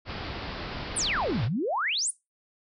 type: low-pass noise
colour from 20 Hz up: pink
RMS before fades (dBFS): -36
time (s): 0.05-1.49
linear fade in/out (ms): 50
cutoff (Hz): 5100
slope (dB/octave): 96
type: exponential two-way sweep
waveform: sine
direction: down then up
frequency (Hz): 10300 to 98.7 to 10300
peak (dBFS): -25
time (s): 0.96-2.11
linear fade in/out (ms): 10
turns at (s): 1.44
effects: noise-tail reverb RT60 0.2 s tail -18 dB re dry